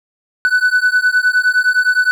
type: beating tone pair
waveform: triangle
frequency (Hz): 1489 / 1498.7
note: F#6 / F#6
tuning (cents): +11 / +22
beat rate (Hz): 9.7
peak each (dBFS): -12 / -12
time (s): 0.45-2.11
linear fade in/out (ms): 0
effects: none